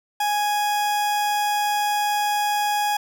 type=tone; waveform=40% pulse; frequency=830.6 Hz; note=G#5; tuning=in tune; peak=-19 dBFS; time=0.2-2.97 s; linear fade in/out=5 ms; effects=none